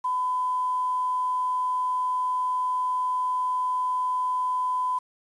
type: tone with quantisation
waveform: sine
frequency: 1006 Hz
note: B5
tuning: 32 cents sharp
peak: -23 dBFS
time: 0.04-4.99 s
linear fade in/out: 10 ms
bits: 8
effects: resampled to 22050 Hz